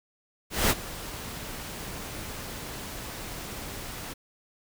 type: noise with ADSR envelope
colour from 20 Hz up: pink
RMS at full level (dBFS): -21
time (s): 0.5-4.14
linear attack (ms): 200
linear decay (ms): 39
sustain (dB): -17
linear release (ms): 17
effects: none